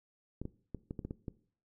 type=clicks; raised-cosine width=3 ms; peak=-26 dBFS; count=8; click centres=0.416 / 0.454 / 0.747 / 0.909 / 0.992 / 1.05 / 1.109 / 1.282 s; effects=noise-tail reverb RT60 0.5 s tail -19 dB re dry